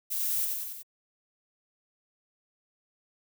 violet noise with echo, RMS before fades -31 dBFS, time 0.1-0.46 s, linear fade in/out 20 ms, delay 93 ms, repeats 4, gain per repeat -3 dB, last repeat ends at 0.832 s, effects none

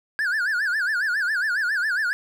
triangle tone with vibrato, 1588 Hz, G6, 22 cents sharp, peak -19 dBFS, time 0.19-2.13 s, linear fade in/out 0 ms, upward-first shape sine, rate 7.3 Hz, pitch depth 200 cents each way, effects none

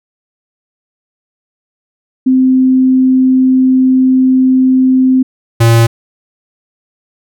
sine / square tone pair in turn, 259.2 / 115.46 Hz, C4 / A#2, -16 / -16 cents, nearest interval octave + major second, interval 1400 cents, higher first, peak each -5 dBFS, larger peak neither, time 2.26-5.23 / 5.6-5.87 s, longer first, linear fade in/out 10 ms, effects none

